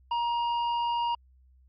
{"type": "tone with hard clipping", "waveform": "sine", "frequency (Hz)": 945, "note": "A#5", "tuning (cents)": 23, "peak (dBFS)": -27, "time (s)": [0.11, 1.15], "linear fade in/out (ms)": 5, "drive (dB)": 7, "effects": ["added 64 Hz sine -56 dBFS peak until 1.68 s", "MP3 32 kbps"]}